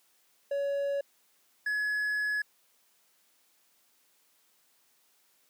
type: tone pair in turn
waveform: triangle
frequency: 562 / 1693.4 Hz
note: C#5 / G#6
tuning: +24 / +33 cents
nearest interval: octave + perfect fifth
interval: 1909 cents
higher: second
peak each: -26 dBFS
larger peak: neither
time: 0.51-1.01 / 1.66-2.42 s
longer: second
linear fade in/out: 5 ms
effects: white hiss -68 dBFS RMS until 5.49 s + high-pass 200 Hz 12 dB/octave